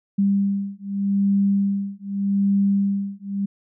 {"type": "beating tone pair", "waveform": "sine", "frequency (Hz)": [198.2, 199.03], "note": ["G3", "G3"], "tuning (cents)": [19, 27], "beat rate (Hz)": 0.83, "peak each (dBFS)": -21, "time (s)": [0.18, 3.46], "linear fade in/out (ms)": 10, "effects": []}